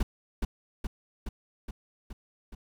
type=noise with echo; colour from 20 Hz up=brown; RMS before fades=-25 dBFS; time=0-0.03 s; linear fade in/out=5 ms; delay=420 ms; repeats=6; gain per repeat=-3 dB; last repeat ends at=2.55 s; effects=none